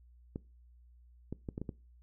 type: clicks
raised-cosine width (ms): 3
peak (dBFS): -25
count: 6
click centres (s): 0.359 / 1.326 / 1.488 / 1.579 / 1.616 / 1.692
effects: noise-tail reverb RT60 0.3 s tail -22 dB re dry + added 60 Hz sine -57 dBFS peak until 2.02 s